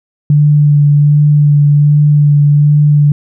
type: tone with vibrato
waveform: sine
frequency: 146.83 Hz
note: D3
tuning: in tune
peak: -4 dBFS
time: 0.3-3.12 s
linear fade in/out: 2 ms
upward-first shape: sine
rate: 1.3 Hz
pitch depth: 16 cents each way
effects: none